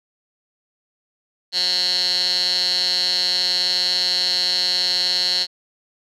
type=tone with band-pass filter; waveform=15% pulse; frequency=180.7 Hz; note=F#3; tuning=41 cents flat; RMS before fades=-20 dBFS; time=1.52-5.47 s; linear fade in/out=50 ms; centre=4300 Hz; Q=9.4; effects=none